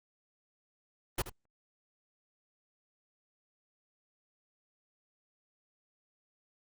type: noise with echo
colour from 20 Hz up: pink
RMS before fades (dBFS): -31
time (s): 1.18-1.22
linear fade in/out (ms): 5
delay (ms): 77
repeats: 1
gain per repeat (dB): -12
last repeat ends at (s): 1.297
effects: Opus 24 kbps